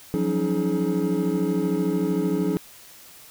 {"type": "tone cluster", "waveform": "triangle", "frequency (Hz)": [173.7, 186.9, 279.5, 314.9, 423.3], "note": ["F3", "F#3", "C#4", "D#4", "G#4"], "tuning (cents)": [-9, 18, 14, 21, 33], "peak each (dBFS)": -25, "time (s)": [0.14, 2.57], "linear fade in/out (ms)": 0, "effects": ["tanh soft clip ceiling -10 dBFS", "white hiss -47 dBFS RMS until 3.3 s"]}